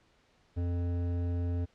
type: tone with hard clipping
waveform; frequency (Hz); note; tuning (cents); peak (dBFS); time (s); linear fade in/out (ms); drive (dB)
sine; 87.31; F2; 0; -31; 0.56-1.66; 20; 12
effects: pink hiss -67 dBFS RMS until 1.74 s + low-pass 5000 Hz 12 dB/octave